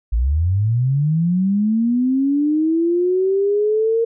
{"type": "linear sweep", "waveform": "sine", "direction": "up", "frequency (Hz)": [51.91, 463.2], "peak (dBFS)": -14, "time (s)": [0.12, 4.05], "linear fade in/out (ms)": 10, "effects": []}